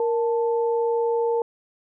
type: tone pair together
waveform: sine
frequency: 466.2 / 881 Hz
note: A#4 / A5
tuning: 0 / +2 cents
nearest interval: major seventh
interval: 1102 cents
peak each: -20 / -28 dBFS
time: 0-1.42 s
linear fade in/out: 2 ms
effects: none